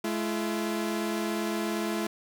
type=tone pair together; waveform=sawtooth; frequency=213.7 / 339.2 Hz; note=G#3 / E4; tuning=+50 / +50 cents; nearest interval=minor sixth; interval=800 cents; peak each=-27 dBFS; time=0.04-2.07 s; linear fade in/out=5 ms; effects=none